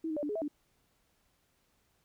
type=tone with pitch steps; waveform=sine; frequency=323.2 / 311.2 / 586 / 294.3 / 417.9 / 653 / 294.2 Hz; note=E4 / D#4 / D5 / D4 / G#4 / E5 / D4; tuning=-34 / 0 / -4 / +4 / +11 / -17 / +3 cents; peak=-32 dBFS; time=0.04-0.481 s; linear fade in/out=5 ms; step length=63 ms; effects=pink hiss -73 dBFS RMS until 2.04 s